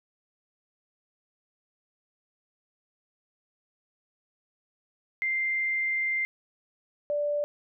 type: tone pair in turn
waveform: sine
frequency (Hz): 2093 / 585.8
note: C7 / D5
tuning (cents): 0 / -5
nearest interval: octave + minor seventh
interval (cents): 2205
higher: first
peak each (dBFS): -25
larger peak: neither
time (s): 5.22-6.25 / 7.1-7.44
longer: first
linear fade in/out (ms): 0
effects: none